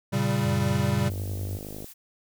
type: chord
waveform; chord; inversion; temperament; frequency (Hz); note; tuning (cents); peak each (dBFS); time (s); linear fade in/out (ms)
square; G diminished; first; equal; 116.54 / 138.59 / 196; Bb2 / Db3 / G3; 0 / 0 / 0; -28; 0.12-1.1; 20
type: tone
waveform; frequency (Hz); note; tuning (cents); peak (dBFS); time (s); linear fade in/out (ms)
sine; 93.1; F#2; +11; -29; 0.41-1.6; 50
type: noise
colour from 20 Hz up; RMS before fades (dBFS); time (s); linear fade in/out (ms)
blue; -45; 1.09-1.94; 20
type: click train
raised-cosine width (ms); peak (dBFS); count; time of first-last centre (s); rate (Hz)
2; -25; 39; 1.1-1.844; 51.1
effects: none